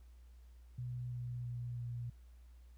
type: tone with pitch steps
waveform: sine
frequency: 123.47 / 122.26 / 121.07 / 119.89 Hz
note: B2 / B2 / B2 / A#2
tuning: 0 / -17 / -34 / +49 cents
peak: -39 dBFS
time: 0.78-2.1 s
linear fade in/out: 5 ms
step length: 330 ms
effects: added 60 Hz sine -55 dBFS peak until 2.77 s + pink hiss -75 dBFS RMS until 2.77 s